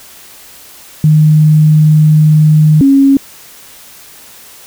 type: tone pair in turn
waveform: sine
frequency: 153.7 / 274.4 Hz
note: D#3 / C#4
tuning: -21 / -17 cents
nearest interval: minor seventh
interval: 1004 cents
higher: second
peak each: -3 dBFS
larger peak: neither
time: 1.04-2.81 / 2.81-3.17 s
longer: first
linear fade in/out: 2 ms
effects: white hiss -36 dBFS RMS until 4.66 s